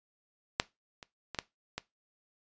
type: clicks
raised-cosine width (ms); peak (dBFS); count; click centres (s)
0.2; -7 / -28 / -21 / -13 / -18; 5; 0.599 / 1.028 / 1.347 / 1.388 / 1.78
effects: noise-tail reverb RT60 0.2 s tail -19 dB re dry + resampled to 16000 Hz